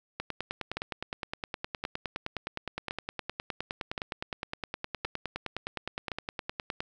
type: two click trains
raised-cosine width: 0.3 ms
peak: -17 / -17 dBFS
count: 6 / 65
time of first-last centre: 0.77-6.118 / 0.2-6.805 s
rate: 0.935 / 9.69 Hz
effects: none